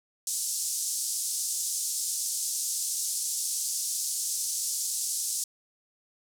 white band-pass noise, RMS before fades -31 dBFS, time 0.27-5.44 s, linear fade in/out 2 ms, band 5400 to 9900 Hz, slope 24 dB/octave, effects none

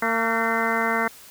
harmonic tone with a mistuned harmonic, 227.8 Hz, A#3, 40 cents flat, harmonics 1 / 2 / 3 / 4 / 5 / 6 / 7 / 8 / 9, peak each -29 / -29 / -29 / -29 / -29 / -29 / -29 / -29 / -29 dBFS, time 0.02-1.08 s, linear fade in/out 5 ms, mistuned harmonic 7, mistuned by -65 cents, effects white hiss -46 dBFS RMS until 1.3 s

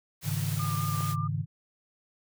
white noise, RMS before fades -39 dBFS, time 0.21-1.16 s, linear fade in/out 50 ms
sine chord, Ab suspended fourth, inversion none, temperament equal with one note detuned, 103.83 / 138.59 / 158.28 Hz, Ab2 / Db3 / Eb3, 0 / 0 / +30 cents, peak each -32 dBFS, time 0.23-1.46 s, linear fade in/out 50 ms
sine tone with vibrato, 1200 Hz, D6, 37 cents sharp, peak -34 dBFS, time 0.59-1.28 s, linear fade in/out 10 ms, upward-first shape sine, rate 4.7 Hz, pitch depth 23 cents each way
click, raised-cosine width 1 ms, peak -28 dBFS, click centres 1.007 s
effects none

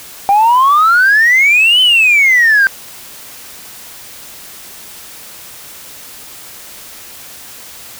sine exponential two-way sweep, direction up then down, 784 to 3075 to 1549 Hz, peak -4 dBFS, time 0.29-2.67 s, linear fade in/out 0 ms, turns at 1.81 s, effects tanh soft clip ceiling -3 dBFS + white hiss -33 dBFS RMS until 7.99 s

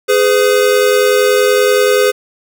square tone pair together, 415.3 / 505.8 Hz, G#4 / B4, 0 / +41 cents, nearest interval minor third, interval 341 cents, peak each -12 dBFS, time 0.08-2.12 s, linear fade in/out 20 ms, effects none

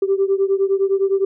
sine beating tone pair, 387 / 396.8 Hz, G4 / G4, -22 / +21 cents, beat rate 9.8 Hz, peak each -16 / -18 dBFS, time 0.02-1.25 s, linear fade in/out 5 ms, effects tanh soft clip ceiling -8 dBFS

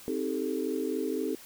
sine chord, A half-diminished seventh, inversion first, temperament just, 264 / 316.8 / 396 / 440 Hz, C4 / Eb4 / G4 / A4, +16 / +31 / +18 / 0 cents, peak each -34 dBFS, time 0.08-1.35 s, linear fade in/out 0 ms, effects white hiss -50 dBFS RMS until 1.45 s

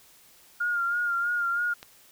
sine tone with vibrato, 1410 Hz, F6, 16 cents sharp, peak -24 dBFS, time 0.6-1.74 s, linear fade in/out 10 ms, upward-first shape sine, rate 3.1 Hz, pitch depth 38 cents each way
click, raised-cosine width 0.2 ms, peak -24 dBFS, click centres 1.829 s
effects white hiss -56 dBFS RMS until 2.11 s

